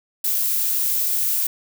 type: noise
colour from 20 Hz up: violet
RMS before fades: -21 dBFS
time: 0.24-1.47 s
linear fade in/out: 5 ms
effects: none